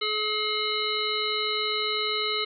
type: harmonic tone with a mistuned harmonic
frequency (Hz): 426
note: G#4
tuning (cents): +44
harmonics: 1 / 3 / 5 / 7 / 9 / 10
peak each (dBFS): -32 / -32 / -32 / -32 / -32 / -32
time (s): 0.01-2.45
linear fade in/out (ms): 10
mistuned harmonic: 10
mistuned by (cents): -54
effects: none